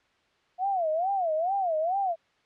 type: tone with vibrato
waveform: sine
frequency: 703 Hz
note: F5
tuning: 11 cents sharp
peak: -24 dBFS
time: 0.58-2.16 s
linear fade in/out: 50 ms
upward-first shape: sine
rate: 2.3 Hz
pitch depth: 220 cents each way
effects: white hiss -66 dBFS RMS until 2.45 s + low-pass 3000 Hz 12 dB/octave